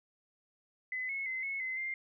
sine tone with pitch steps, 2022 / 2186 / 2055 / 2190 / 2050 / 2101 Hz, B6 / C#7 / C7 / C#7 / C7 / C7, +40 / -25 / -32 / -22 / -36 / +7 cents, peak -34 dBFS, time 0.92-1.94 s, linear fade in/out 2 ms, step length 170 ms, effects none

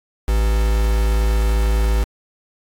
triangle tone with quantisation, 54.5 Hz, A1, 16 cents flat, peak -12 dBFS, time 0.27-2.05 s, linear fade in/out 20 ms, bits 4, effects AAC 64 kbps

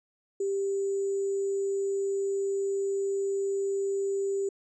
sine tone with sample-and-hold, 393.6 Hz, G4, 7 cents sharp, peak -26 dBFS, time 0.4-4.49 s, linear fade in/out 5 ms, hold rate 7350 Hz, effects resampled to 22050 Hz

